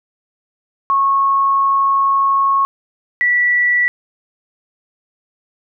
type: tone pair in turn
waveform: sine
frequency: 1097 / 1954.6 Hz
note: C#6 / B6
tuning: -18 / -18 cents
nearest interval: minor seventh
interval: 1000 cents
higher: second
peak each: -11 / -11 dBFS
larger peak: neither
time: 0.9-2.65 / 3.21-3.88 s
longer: first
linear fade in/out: 0 ms
effects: none